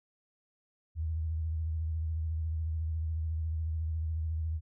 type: tone with vibrato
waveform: sine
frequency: 79.9 Hz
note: D#2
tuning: 47 cents sharp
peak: -30 dBFS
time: 0.95-4.61 s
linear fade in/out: 50 ms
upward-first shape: sine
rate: 14 Hz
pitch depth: 53 cents each way
effects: none